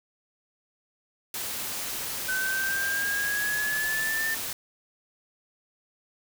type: noise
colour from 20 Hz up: white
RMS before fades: -33 dBFS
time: 1.34-4.53 s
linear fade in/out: 2 ms
type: exponential sweep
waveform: sine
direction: up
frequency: 1517 to 1800 Hz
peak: -26 dBFS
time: 2.28-4.35 s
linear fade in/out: 10 ms
effects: none